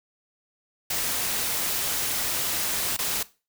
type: noise with dropouts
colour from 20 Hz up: white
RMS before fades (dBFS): -27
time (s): 0.9-3.23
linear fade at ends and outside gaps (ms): 5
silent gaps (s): 2.967-2.988
effects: noise-tail reverb RT60 0.3 s tail -18 dB re dry